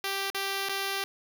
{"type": "tone with dropouts", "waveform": "5% pulse", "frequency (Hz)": 392, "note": "G4", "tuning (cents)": 0, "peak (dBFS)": -18, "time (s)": [0.04, 1.04], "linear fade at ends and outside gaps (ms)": 1, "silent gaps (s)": [[0.301, 0.346], [0.688, 0.693]], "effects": []}